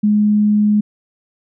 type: tone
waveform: sine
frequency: 209.5 Hz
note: G#3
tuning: 15 cents sharp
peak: -10 dBFS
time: 0.03-0.81 s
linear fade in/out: 10 ms
effects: none